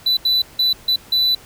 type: tone bursts at uneven times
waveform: triangle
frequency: 3983 Hz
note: B7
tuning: 14 cents sharp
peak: -12 dBFS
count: 5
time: 0.06-0.17 / 0.25-0.42 / 0.59-0.73 / 0.88-0.96 / 1.12-1.35 s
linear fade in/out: 5 ms
effects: pink hiss -44 dBFS RMS until 1.45 s